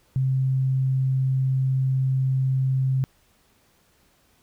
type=tone; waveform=sine; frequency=132 Hz; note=C3; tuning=16 cents sharp; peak=-19 dBFS; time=0.16-3.04 s; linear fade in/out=0 ms; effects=pink hiss -62 dBFS RMS until 4.42 s

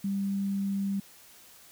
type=tone; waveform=sine; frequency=197.4 Hz; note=G3; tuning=12 cents sharp; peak=-27 dBFS; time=0.04-1 s; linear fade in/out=5 ms; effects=white hiss -54 dBFS RMS until 1.71 s

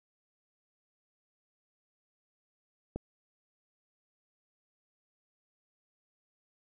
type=click; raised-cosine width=2 ms; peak=-22 dBFS; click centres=2.96 s; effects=none

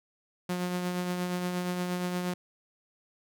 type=tone with tremolo; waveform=sawtooth; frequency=179.2 Hz; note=F3; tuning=45 cents sharp; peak=-24 dBFS; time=0.49-2.34 s; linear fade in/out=5 ms; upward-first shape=triangle; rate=8.5 Hz; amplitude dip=40%; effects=none

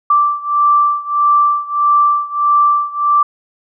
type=beating tone pair; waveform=sine; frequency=1171 / 1172.6 Hz; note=D6 / D6; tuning=-5 / -3 cents; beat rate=1.6 Hz; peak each=-12 / -14 dBFS; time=0.1-3.23 s; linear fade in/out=5 ms; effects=none

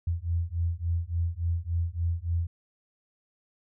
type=beating tone pair; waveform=sine; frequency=83.2 / 86.7 Hz; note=E2 / F2; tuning=+17 / -12 cents; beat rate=3.5 Hz; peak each=-29 dBFS; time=0.07-2.47 s; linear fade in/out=5 ms; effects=none

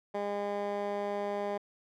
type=tone with band-pass filter; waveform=15% pulse; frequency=203.4 Hz; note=G#3; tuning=36 cents flat; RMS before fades=-34 dBFS; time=0.14-1.58 s; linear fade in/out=10 ms; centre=670 Hz; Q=0.94; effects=none

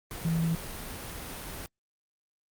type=tone in noise; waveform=sine; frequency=164.81 Hz; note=E3; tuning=in tune; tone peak=-25 dBFS; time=0.25-0.55 s; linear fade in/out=0 ms; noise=pink; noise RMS=-39 dBFS; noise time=0.11-1.66 s; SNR=+11 dB; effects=Opus 32 kbps

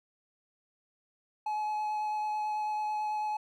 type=tone with vibrato; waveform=triangle; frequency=850 Hz; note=G#5; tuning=40 cents sharp; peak=-28 dBFS; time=1.46-3.37 s; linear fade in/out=5 ms; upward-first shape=triangle; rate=9.1 Hz; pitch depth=12 cents each way; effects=none

